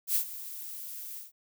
violet noise with ADSR envelope, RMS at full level -25 dBFS, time 0.07-1.32 s, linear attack 83 ms, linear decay 89 ms, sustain -16 dB, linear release 150 ms, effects none

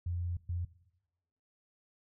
sine tone bursts at uneven times, 87.31 Hz, F2, in tune, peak -32 dBFS, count 2, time 0.06-0.37 / 0.49-0.65 s, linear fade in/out 5 ms, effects noise-tail reverb RT60 0.9 s tail -18 dB re dry

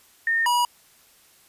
sine / square tone pair in turn, 1827 / 967.8 Hz, A#6 / B5, -35 / -35 cents, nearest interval major seventh, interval 1100 cents, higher first, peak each -19 dBFS, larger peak neither, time 0.27-0.46 / 0.46-0.65 s, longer neither, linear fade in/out 2 ms, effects white hiss -56 dBFS RMS until 1.48 s + resampled to 32000 Hz

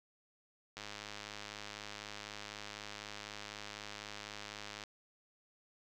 click train, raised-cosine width 0.2 ms, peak -27 dBFS, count 424, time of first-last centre 0.77-4.837 s, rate 104 Hz, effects none

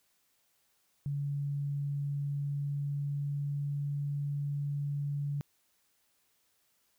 sine tone with pitch glide, 142.4 to 143.39 Hz, C#3 to D3, +47 to -41 cents, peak -31 dBFS, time 1.06-5.41 s, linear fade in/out 0 ms, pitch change +12 cents, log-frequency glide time 2.07-4.14 s, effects white hiss -73 dBFS RMS until 6.98 s

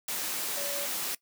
sine tone in noise, 569 Hz, C#5, 45 cents sharp, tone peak -37 dBFS, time 0.57-0.86 s, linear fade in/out 5 ms, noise white, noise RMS -33 dBFS, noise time 0.08-1.15 s, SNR -7 dB, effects noise-tail reverb RT60 0.1 s tail -19 dB re dry + high-pass 200 Hz 12 dB/octave

